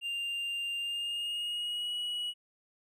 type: tone with pitch glide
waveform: triangle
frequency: 2794 to 2919 Hz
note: F7 to F#7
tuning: 0 to -24 cents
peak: -31 dBFS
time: 0.01-2.34 s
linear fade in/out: 50 ms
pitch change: +76 cents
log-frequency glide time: 0.79-1.93 s
effects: none